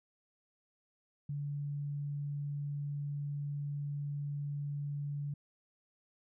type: tone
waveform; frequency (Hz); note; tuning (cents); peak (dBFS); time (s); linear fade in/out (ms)
sine; 144.1; D3; -33; -35; 1.29-5.34; 5
effects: none